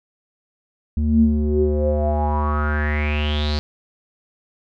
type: tone with low-pass filter sweep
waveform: square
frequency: 74.7 Hz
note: D2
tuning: 30 cents sharp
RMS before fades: -19 dBFS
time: 0.97-3.59 s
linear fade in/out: 0 ms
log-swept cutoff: 170 to 4500 Hz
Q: 8.4
effects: none